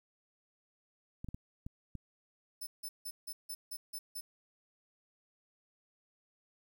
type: clicks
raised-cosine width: 5 ms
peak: -30 dBFS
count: 5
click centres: 1.245 / 1.287 / 1.345 / 1.665 / 1.953 s
type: tone bursts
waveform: 5% pulse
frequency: 5280 Hz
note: E8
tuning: 2 cents sharp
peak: -34 dBFS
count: 8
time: 2.61-4.21 s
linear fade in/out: 10 ms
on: 60 ms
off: 160 ms
effects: 11-bit